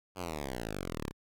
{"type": "exponential sweep", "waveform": "5% pulse", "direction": "down", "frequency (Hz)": [96, 32.83], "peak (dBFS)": -25, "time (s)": [0.15, 1.13], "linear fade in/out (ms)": 50, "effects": []}